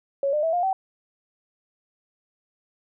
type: tone with pitch steps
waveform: sine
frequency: 554.4 / 601.1 / 651.7 / 706.6 / 766.1 Hz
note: C#5 / D5 / E5 / F5 / G5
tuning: 0 / +40 / -20 / +20 / -40 cents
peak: -20 dBFS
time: 0.23-0.73 s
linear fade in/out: 2 ms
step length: 100 ms
effects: none